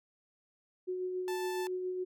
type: tone with tremolo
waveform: sine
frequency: 367 Hz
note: F#4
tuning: 14 cents flat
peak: -32 dBFS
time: 0.87-2.05 s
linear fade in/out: 20 ms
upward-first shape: sine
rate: 7.2 Hz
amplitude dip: 30%
type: tone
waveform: sawtooth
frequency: 880 Hz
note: A5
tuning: in tune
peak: -35 dBFS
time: 1.28-1.67 s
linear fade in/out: 0 ms
effects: none